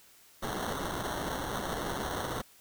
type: noise with sample-and-hold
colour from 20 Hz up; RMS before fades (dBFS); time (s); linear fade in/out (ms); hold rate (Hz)
violet; -35; 0.42-2.42; 10; 2450
effects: white hiss -59 dBFS RMS until 2.6 s